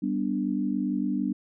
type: chord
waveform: sine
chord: G major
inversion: none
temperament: equal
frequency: 196 / 246.9 / 293.7 Hz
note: G3 / B3 / D4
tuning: 0 / 0 / 0 cents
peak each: -29 dBFS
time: 0.02-1.33 s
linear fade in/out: 10 ms
effects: none